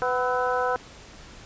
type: harmonic tone with a mistuned harmonic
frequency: 250 Hz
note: B3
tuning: 21 cents sharp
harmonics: 2 / 3 / 4 / 5 / 6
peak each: -26 / -28 / -29 / -30 / -31 dBFS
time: 0.02-0.76 s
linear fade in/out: 0 ms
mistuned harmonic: 5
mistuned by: +68 cents
effects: pink hiss -46 dBFS RMS until 1.45 s + resampled to 16000 Hz